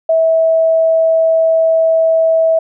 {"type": "tone", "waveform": "sine", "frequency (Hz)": 650, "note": "E5", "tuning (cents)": -24, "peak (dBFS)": -8, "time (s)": [0.09, 2.59], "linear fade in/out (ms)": 5, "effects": []}